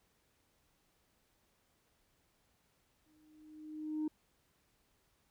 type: tone with exponential growth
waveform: sine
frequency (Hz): 307.8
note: D#4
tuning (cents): -19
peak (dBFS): -30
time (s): 3.06-4.08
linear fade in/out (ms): 5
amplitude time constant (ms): 220
effects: tanh soft clip ceiling -31 dBFS + pink hiss -75 dBFS RMS until 5.3 s